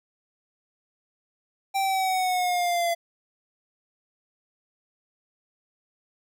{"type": "linear sweep", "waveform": "square", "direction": "down", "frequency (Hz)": [784, 678], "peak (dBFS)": -23, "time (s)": [1.74, 2.95], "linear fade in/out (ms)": 20, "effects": []}